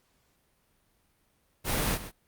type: noise with echo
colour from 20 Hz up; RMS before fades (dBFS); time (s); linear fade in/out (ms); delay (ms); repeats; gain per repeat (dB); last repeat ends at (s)
pink; -28; 1.64-1.99; 50; 130; 1; -13; 2.12
effects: pink hiss -70 dBFS RMS until 2.27 s + Opus 48 kbps